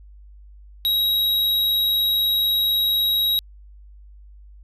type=tone; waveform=square; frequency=3831 Hz; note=A#7; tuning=47 cents sharp; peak=-18 dBFS; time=0.85-3.39 s; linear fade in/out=0 ms; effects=added 50 Hz sine -42 dBFS peak until 4.63 s + resampled to 32000 Hz